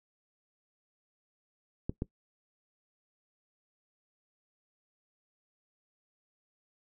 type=clicks; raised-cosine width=3 ms; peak=-19 dBFS; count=2; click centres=1.895 / 2.021 s; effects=noise-tail reverb RT60 0.1 s tail -20 dB re dry